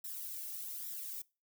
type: noise with flanger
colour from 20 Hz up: violet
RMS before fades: -43 dBFS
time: 0.04-1.22 s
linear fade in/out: 5 ms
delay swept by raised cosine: 0.54 to 1.84 ms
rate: 1.2 Hz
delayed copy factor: +0.6
effects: noise-tail reverb RT60 0.3 s tail -23 dB re dry